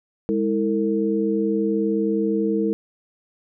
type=tone cluster; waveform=sine; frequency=205.2 / 324.2 / 452.8 Hz; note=G#3 / E4 / A4; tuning=-21 / -29 / +50 cents; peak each=-23 dBFS; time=0.29-2.73 s; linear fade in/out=0 ms; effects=none